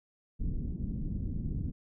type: low-pass noise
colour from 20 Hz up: pink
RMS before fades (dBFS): -34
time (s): 0.39-1.72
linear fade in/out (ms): 20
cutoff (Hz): 250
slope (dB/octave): 24
effects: none